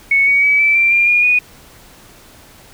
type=tone with pitch steps; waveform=sine; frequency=2213 / 2248 / 2283 / 2319 / 2355 / 2392 / 2430 / 2468 Hz; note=C#7 / C#7 / D7 / D7 / D7 / D7 / D#7 / D#7; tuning=-3 / +24 / -50 / -22 / +4 / +31 / -42 / -15 cents; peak=-9 dBFS; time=0.11-1.39 s; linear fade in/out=5 ms; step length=160 ms; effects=pink hiss -43 dBFS RMS until 2.73 s